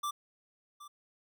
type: tone with echo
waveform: square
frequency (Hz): 1174.7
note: D6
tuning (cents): 0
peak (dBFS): -33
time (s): 0.03-0.11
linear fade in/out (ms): 10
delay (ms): 770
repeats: 1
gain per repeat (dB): -15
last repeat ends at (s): 0.88
effects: none